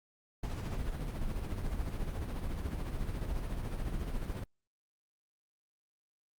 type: noise with tremolo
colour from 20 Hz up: brown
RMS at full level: -34 dBFS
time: 0.43-4.44 s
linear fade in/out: 5 ms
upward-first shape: sine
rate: 14 Hz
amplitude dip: 45%
effects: Opus 48 kbps